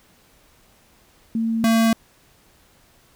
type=tone pair in turn; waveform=sine / square; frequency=226.2 / 226.2 Hz; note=A3 / A3; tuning=+48 / +48 cents; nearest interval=unison; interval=0 cents; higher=neither; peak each=-19 / -15 dBFS; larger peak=second; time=1.35-1.64 / 1.64-1.93 s; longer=neither; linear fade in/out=2 ms; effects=pink hiss -56 dBFS RMS until 3.15 s